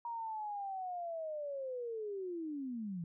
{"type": "linear sweep", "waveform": "sine", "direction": "down", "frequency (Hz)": [949, 161.9], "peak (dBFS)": -38, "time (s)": [0.05, 3.04], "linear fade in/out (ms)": 2, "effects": []}